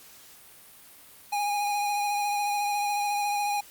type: tone with vibrato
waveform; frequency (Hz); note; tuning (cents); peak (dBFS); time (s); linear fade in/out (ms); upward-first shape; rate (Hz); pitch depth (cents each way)
square; 821; G#5; -20; -26; 1.32-3.61; 10; sine; 14; 19
effects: white hiss -51 dBFS RMS until 3.7 s + Opus 48 kbps